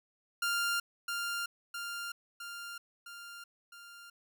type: tone with echo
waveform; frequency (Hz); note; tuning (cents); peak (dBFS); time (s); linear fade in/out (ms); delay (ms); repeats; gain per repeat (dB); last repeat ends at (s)
sawtooth; 1396.9; F6; 0; -26; 0.42-0.8; 5; 660; 5; -4; 4.1
effects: none